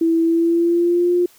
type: tone with pitch glide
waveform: sine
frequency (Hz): 329.6 to 353.3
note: E4 to F4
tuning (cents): 0 to +20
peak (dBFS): -13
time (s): 0.01-1.26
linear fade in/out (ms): 5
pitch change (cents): +120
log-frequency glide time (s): 0.23-1.14
effects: white hiss -51 dBFS RMS until 1.38 s